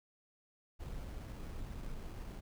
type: noise with sample-and-hold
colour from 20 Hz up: brown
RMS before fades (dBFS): -44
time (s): 0.79-2.41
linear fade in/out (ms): 20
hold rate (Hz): 3675
effects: none